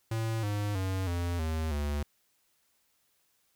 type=tone with pitch steps; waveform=square; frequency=112.5 / 103.16 / 94.6 / 86.75 / 79.55 / 72.95 Hz; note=A2 / G#2 / F#2 / F2 / D#2 / D2; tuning=+39 / -11 / +39 / -11 / +39 / -11 cents; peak=-30 dBFS; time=0.11-2.03 s; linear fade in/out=5 ms; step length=320 ms; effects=white hiss -72 dBFS RMS until 3.55 s